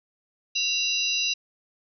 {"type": "harmonic tone with a mistuned harmonic", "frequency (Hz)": 987.8, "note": "B5", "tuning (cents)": 0, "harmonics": [3, 4, 5, 6], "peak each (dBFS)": [-26, -28, -30, -32], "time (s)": [0.55, 1.34], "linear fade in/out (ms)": 10, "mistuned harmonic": 3, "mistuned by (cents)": -120, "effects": []}